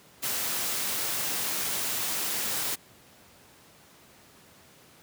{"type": "noise", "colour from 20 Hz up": "white", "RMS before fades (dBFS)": -30, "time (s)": [0.22, 2.76], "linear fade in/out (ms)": 20, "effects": ["pink hiss -55 dBFS RMS until 5.02 s", "high-pass 100 Hz 12 dB/octave"]}